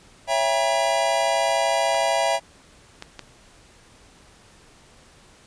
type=chord; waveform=square; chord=C# diminished seventh; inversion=none; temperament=just; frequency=554.4 / 665.2 / 798.3 / 957.9 Hz; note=C#5 / E5 / G5 / Bb5; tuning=0 / +16 / +31 / +47 cents; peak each=-28 / -23 / -26 / -27 dBFS; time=0.27-2.4 s; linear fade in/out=50 ms
type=clicks; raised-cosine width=0.2 ms; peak=-17 dBFS; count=3; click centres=1.946 / 3.024 / 3.193 s
effects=pink hiss -52 dBFS RMS until 5.46 s + resampled to 22050 Hz